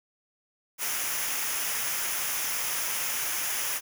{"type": "noise with comb filter", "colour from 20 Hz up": "white", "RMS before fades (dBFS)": -30, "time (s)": [0.78, 3.81], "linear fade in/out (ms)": 50, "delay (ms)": 0.24, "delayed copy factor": -0.6, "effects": []}